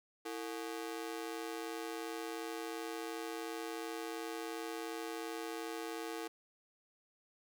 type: ring-modulated tone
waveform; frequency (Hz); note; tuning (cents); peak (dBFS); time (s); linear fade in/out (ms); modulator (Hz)
sawtooth; 392; G4; 0; -33; 0.25-6.28; 10; 61.4
effects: none